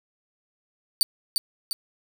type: tone with echo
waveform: sawtooth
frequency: 4571 Hz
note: D8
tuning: 48 cents flat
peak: -13 dBFS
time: 1.01-1.03 s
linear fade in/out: 0 ms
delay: 350 ms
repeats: 2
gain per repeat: -5 dB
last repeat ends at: 1.73 s
effects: 7-bit